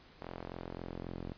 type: tone with band-pass filter sweep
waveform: sawtooth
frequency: 43.76 Hz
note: F1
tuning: 4 cents sharp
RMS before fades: -44 dBFS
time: 0.21-1.33 s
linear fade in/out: 10 ms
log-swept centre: 760 to 270 Hz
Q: 0.73
effects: pink hiss -59 dBFS RMS until 1.37 s + resampled to 11025 Hz